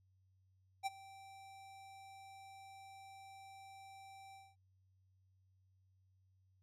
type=tone with ADSR envelope; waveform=square; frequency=780 Hz; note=G5; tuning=9 cents flat; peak=-35 dBFS; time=0.83-4.56 s; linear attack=34 ms; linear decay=24 ms; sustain=-20 dB; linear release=220 ms; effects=added 94 Hz sine -70 dBFS peak until 6.62 s + low-pass 11000 Hz 12 dB/octave